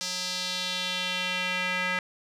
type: tone with band-pass filter sweep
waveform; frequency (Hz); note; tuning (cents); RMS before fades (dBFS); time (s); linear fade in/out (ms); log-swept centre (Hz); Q
square; 182.3; F#3; -25; -30; 0.01-1.99; 0; 5300 to 2000; 2.3
effects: none